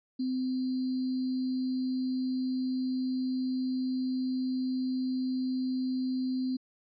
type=tone with sample-and-hold; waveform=sine; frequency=257.4 Hz; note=C4; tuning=28 cents flat; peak=-28 dBFS; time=0.19-6.57 s; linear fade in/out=10 ms; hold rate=4410 Hz; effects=resampled to 16000 Hz